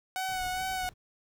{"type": "tone with vibrato", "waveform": "sawtooth", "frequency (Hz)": 745, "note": "F#5", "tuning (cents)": 12, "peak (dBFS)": -27, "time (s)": [0.16, 0.89], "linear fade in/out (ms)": 0, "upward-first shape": "sine", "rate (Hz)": 2.4, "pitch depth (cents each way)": 27}
{"type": "noise with tremolo", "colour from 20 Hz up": "brown", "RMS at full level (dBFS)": -45, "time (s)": [0.28, 0.94], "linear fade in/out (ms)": 10, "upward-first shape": "sine", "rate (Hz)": 7.3, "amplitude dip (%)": 55}
{"effects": []}